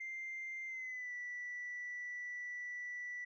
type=tone with pitch glide; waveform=sine; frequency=2093 to 1964.2 Hz; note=C7 to B6; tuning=0 to -10 cents; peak=-40 dBFS; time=0-3.25 s; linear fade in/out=10 ms; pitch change=-110 cents; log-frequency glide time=0.66-1.13 s; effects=tanh soft clip ceiling -38 dBFS